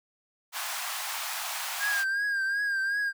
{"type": "high-pass noise", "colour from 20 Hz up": "pink", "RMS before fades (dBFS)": -34, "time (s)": [0.52, 2.05], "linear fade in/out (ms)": 50, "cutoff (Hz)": 720, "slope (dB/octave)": 48}
{"type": "tone with vibrato", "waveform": "triangle", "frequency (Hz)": 1610, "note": "G6", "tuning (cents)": 46, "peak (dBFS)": -24, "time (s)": [1.79, 3.13], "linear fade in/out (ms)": 50, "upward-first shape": "triangle", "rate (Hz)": 2.7, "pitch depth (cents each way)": 67}
{"effects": []}